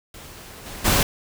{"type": "noise with level steps", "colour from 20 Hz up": "pink", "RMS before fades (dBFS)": [-41, -36, -18], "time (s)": [0.14, 1.03], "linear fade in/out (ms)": 2, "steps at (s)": [0.65, 0.84], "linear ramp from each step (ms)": 20, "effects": []}